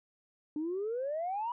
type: exponential sweep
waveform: sine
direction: up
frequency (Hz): 293.7 to 986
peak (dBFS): -31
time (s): 0.56-1.52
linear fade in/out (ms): 2
effects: tanh soft clip ceiling -28 dBFS